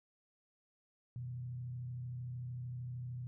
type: tone with frequency modulation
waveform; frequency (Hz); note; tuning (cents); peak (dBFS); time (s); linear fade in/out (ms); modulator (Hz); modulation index
sine; 123.47; B2; 0; -40; 1.16-3.27; 0; 33.2; 0.38
effects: none